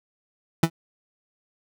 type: tone with exponential decay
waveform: 30% pulse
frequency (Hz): 164.81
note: E3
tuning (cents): 0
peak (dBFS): -9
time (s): 0.63-0.7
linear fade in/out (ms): 5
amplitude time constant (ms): 15
effects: none